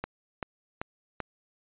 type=click train; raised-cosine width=0.5 ms; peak=-17 dBFS; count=4; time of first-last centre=0.04-1.203 s; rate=2.58 Hz; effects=resampled to 8000 Hz